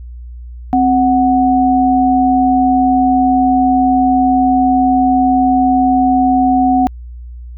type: tone pair together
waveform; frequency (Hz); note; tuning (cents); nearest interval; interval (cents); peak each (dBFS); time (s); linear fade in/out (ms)
sine; 262 / 740; C4 / F#5; +2 / 0; octave + tritone; 1798; -11; 0.73-6.87; 0
effects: added 60 Hz sine -27 dBFS peak until 7.57 s